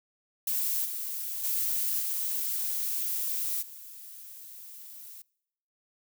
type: noise with level steps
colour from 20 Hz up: violet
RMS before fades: -29 / -35 / -29 / -31 / -46 dBFS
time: 0.47-5.22 s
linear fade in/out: 5 ms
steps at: 0.84 / 1.43 / 1.99 / 3.61 s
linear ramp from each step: 20 ms
effects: noise-tail reverb RT60 0.8 s tail -25 dB re dry